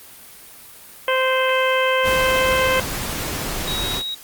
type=harmonic tone; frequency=520 Hz; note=C5; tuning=11 cents flat; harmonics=1 / 2 / 3 / 4 / 5 / 6; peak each=-19 / -22 / -24 / -25 / -26 / -27 dBFS; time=1.08-2.8 s; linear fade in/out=2 ms
type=noise; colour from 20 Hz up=pink; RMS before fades=-26 dBFS; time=2.03-4.03 s; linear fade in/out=50 ms
type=tone; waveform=sine; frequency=3810 Hz; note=A#7; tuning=37 cents sharp; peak=-24 dBFS; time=3.67-4.15 s; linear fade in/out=10 ms
effects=white hiss -42 dBFS RMS until 4.23 s + Opus 32 kbps